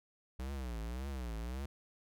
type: tone with vibrato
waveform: square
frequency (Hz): 61.74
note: B1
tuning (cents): 0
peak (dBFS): -39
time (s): 0.39-1.66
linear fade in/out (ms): 5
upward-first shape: triangle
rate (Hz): 1.8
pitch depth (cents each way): 240
effects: none